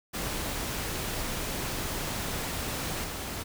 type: noise with level steps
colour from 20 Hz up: pink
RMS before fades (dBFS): -33 / -36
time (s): 0.13-3.44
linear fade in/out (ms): 20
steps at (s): 3.04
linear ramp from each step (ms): 2
effects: none